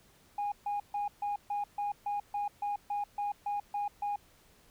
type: tone bursts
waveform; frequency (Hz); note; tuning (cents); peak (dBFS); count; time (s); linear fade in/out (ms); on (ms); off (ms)
sine; 820; G#5; -22; -29; 14; 0.38-4.16; 5; 140; 140
effects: tanh soft clip ceiling -28 dBFS + pink hiss -63 dBFS RMS until 4.7 s